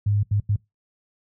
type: tone bursts at uneven times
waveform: sine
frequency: 102.8 Hz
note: G#2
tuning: 17 cents flat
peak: -17 dBFS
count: 3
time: 0.06-0.23 / 0.31-0.4 / 0.49-0.56 s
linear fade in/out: 5 ms
effects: noise-tail reverb RT60 0.2 s tail -24 dB re dry + high-pass 60 Hz 12 dB/octave